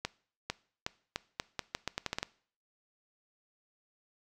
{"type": "accelerating click train", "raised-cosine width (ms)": 0.2, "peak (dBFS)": -15, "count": 13, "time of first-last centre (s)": [0.05, 2.23], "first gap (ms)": 450, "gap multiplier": 0.81, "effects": ["noise-tail reverb RT60 0.5 s tail -21 dB re dry"]}